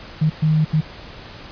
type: tone bursts at uneven times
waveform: sine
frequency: 155.6 Hz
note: D#3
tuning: in tune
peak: -13 dBFS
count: 3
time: 0.21-0.3 / 0.42-0.65 / 0.73-0.81 s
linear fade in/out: 10 ms
effects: pink hiss -38 dBFS RMS until 1.51 s + resampled to 11025 Hz